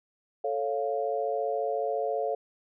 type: chord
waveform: sine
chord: A augmented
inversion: none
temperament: equal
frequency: 440 / 554.4 / 698.5 Hz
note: A4 / C#5 / E#5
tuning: 0 / 0 / 0 cents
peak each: -31 dBFS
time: 0.44-2.35 s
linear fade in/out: 5 ms
effects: none